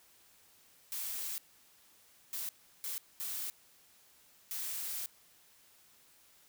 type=noise bursts at uneven times; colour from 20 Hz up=blue; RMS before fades=-39 dBFS; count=5; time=0.92-1.38 / 2.33-2.49 / 2.84-2.98 / 3.2-3.5 / 4.51-5.06 s; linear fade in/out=0 ms; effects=white hiss -64 dBFS RMS until 6.48 s